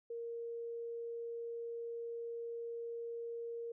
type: tone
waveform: sine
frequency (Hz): 466.2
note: A#4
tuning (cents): 0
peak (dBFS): -40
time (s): 0.1-3.72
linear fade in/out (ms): 5
effects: none